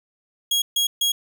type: tone bursts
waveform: sawtooth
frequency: 3300 Hz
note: G#7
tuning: 12 cents flat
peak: -15 dBFS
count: 3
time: 0.51-1.12 s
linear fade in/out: 5 ms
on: 110 ms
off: 140 ms
effects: none